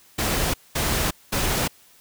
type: noise bursts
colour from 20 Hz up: pink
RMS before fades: -23 dBFS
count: 3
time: 0.18-1.68 s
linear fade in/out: 10 ms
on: 360 ms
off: 210 ms
effects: white hiss -54 dBFS RMS until 2 s